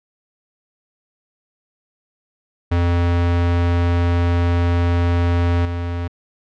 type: tone with level steps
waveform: square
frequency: 86.6 Hz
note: F2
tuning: 14 cents flat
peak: -15 / -22 dBFS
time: 2.71-6.08 s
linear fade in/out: 10 ms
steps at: 5.65 s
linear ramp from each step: 5 ms
effects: low-pass 3000 Hz 12 dB/octave